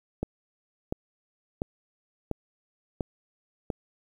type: click train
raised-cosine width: 2 ms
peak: -15 dBFS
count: 6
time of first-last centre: 0.23-3.702 s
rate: 1.44 Hz
effects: 9-bit